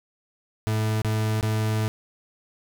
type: tone with dropouts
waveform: 40% pulse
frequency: 108.7 Hz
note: A2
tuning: 21 cents flat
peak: -21 dBFS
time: 0.67-1.88 s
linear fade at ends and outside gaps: 0 ms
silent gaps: 1.018-1.047 / 1.41-1.428 s
effects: none